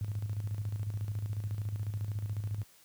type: tone with tremolo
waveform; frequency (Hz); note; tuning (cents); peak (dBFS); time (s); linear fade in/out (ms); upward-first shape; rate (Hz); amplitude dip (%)
sine; 103.83; G#2; 0; -30; 0.01-2.63; 0; square; 14; 55
effects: white hiss -61 dBFS RMS until 2.84 s + high-pass 60 Hz 12 dB/octave